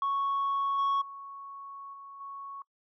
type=tone with level steps; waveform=sine; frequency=1108 Hz; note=C#6; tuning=1 cent flat; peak=-25 / -22 / -41 / -44 / -39 dBFS; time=0.02-2.62 s; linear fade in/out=2 ms; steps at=0.78 / 1.01 / 1.93 / 2.2 s; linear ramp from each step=10 ms; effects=noise-tail reverb RT60 0.1 s tail -24 dB re dry + tanh soft clip ceiling -24 dBFS